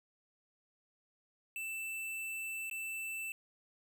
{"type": "tone with dropouts", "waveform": "square", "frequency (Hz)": 2656, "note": "E7", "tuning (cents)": 12, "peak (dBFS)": -39, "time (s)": [1.56, 3.32], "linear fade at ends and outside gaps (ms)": 1, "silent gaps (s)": [2.698, 2.712], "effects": []}